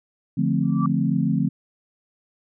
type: chord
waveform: sine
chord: D minor seventh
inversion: none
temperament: equal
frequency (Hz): 146.83 / 174.61 / 220 / 261.6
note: D3 / F3 / A3 / C4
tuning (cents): 0 / 0 / 0 / 0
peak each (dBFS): -24 / -23 / -24 / -25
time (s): 0.37-1.49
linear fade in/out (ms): 10
type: tone with exponential growth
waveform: sine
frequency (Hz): 1164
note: D6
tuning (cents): -16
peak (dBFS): -21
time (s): 0.63-0.86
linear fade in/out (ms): 2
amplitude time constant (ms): 48
effects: none